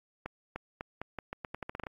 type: accelerating click train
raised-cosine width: 0.5 ms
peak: -22 dBFS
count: 14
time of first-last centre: 0.26-1.868 s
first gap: 300 ms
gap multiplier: 0.83
effects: AAC 32 kbps